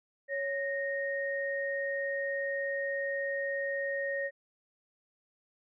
sine tone pair together, 554.4 / 1858.3 Hz, C#5 / A#6, 0 / -6 cents, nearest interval octave + major sixth, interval 2094 cents, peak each -33 / -34 dBFS, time 0.28-4.31 s, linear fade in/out 50 ms, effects none

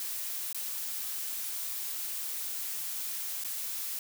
blue noise with dropouts, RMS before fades -36 dBFS, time 0-3.99 s, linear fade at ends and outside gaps 1 ms, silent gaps 0.528-0.546 / 3.438-3.446 s, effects none

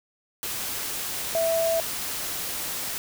sine tone in noise, 659.3 Hz, E5, in tune, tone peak -21 dBFS, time 1.35-1.8 s, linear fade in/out 0 ms, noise white, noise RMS -31 dBFS, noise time 0.43-2.98 s, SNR +7 dB, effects none

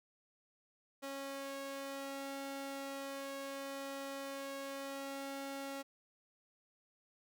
sawtooth tone with flanger, 274.9 Hz, C#4, 14 cents flat, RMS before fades -44 dBFS, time 1.02-5.83 s, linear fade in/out 20 ms, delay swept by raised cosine 1.6 to 2.22 ms, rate 0.34 Hz, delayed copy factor +0.55, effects none

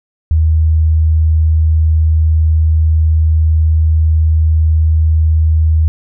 sine tone, 79.1 Hz, D#2, 29 cents sharp, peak -7 dBFS, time 0.31-5.88 s, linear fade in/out 0 ms, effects none

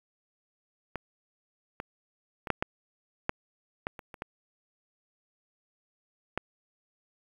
clicks, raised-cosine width 0.5 ms, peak -19 / -20 / -21 / -9 / -12 / -11 / -15 / -27 / -28 / -19 / -14 dBFS, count 11, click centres 0.957 / 1.801 / 2.472 / 2.503 / 2.625 / 3.294 / 3.869 / 3.992 / 4.142 / 4.221 / 6.376 s, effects 8-bit

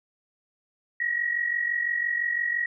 sine tone pair together, 1867.1 / 1913 Hz, A#6 / A#6, +2 / +44 cents, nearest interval unison, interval 42 cents, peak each -30 / -25 dBFS, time 1-2.66 s, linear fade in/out 5 ms, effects none

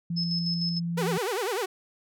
sine tone, 169.9 Hz, F3, 47 cents flat, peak -27 dBFS, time 0.1-1.18 s, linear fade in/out 5 ms
sine tone with tremolo, 5200 Hz, E8, 24 cents flat, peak -27 dBFS, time 0.16-0.8 s, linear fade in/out 20 ms, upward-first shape square, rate 6.6 Hz, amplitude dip 50%
sawtooth tone with vibrato, 431.8 Hz, A4, 33 cents flat, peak -23 dBFS, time 0.97-1.66 s, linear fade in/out 10 ms, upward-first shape sine, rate 10 Hz, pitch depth 270 cents each way
effects none

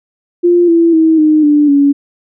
sine tone with pitch steps, 349.2 / 334.8 / 321 / 307.7 / 295 / 282.8 Hz, F4 / E4 / E4 / D#4 / D4 / C#4, 0 / +27 / -46 / -19 / +8 / +35 cents, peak -5 dBFS, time 0.43-1.93 s, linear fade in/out 20 ms, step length 250 ms, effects none

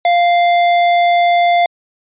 sine tone with tanh clipping, 697 Hz, F5, 4 cents flat, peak -11 dBFS, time 0.05-1.66 s, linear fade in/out 2 ms, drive 18 dB, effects resampled to 8000 Hz

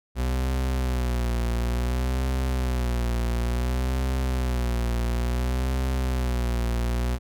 40% pulse tone with vibrato, 61.74 Hz, B1, in tune, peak -22 dBFS, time 0.15-7.19 s, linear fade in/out 50 ms, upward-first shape sine, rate 0.57 Hz, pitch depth 82 cents each way, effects none

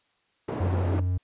white band-pass noise, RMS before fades -32 dBFS, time 0.48-1 s, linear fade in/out 5 ms, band 110 to 510 Hz, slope 12 dB/octave
triangle tone, 90.7 Hz, F#2, 34 cents flat, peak -21 dBFS, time 0.6-1.18 s, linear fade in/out 10 ms
triangle tone with exponential decay, 303.1 Hz, D#4, 45 cents flat, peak -24 dBFS, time 0.94-1.1 s, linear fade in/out 2 ms, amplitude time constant 33 ms
effects white hiss -69 dBFS RMS until 1.23 s + resampled to 8000 Hz

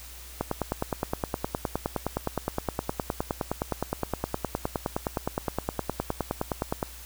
click train, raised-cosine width 1 ms, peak -12 dBFS, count 63, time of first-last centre 0.41-6.828 s, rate 9.66 Hz, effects added 60 Hz sine -45 dBFS peak until 7.05 s + white hiss -46 dBFS RMS until 7.05 s

